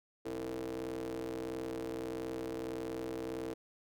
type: ring-modulated tone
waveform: 35% pulse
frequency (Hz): 61.6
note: B1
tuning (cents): -4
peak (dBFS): -33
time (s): 0.25-3.54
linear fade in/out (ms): 10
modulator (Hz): 391
effects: none